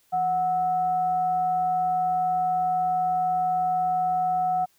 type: tone with frequency modulation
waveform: sine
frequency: 737 Hz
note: F#5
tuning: 7 cents flat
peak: -21 dBFS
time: 0.12-4.66 s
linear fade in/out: 20 ms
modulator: 570 Hz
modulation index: 0.23
effects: white hiss -64 dBFS RMS until 4.78 s